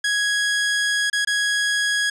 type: tone with dropouts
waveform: sawtooth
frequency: 1661.2 Hz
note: G#6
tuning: in tune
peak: -15 dBFS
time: 0.04-2.1 s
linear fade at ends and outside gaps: 5 ms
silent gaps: 1.1-1.129 / 1.249-1.272 s
effects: resampled to 22050 Hz